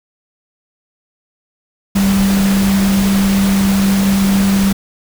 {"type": "tone in noise", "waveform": "sine", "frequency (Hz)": 196, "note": "G3", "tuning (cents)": 0, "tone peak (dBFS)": -10, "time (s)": [1.95, 4.73], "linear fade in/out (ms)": 10, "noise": "pink", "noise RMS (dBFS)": -21, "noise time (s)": [1.95, 4.73], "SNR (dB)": 8, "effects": []}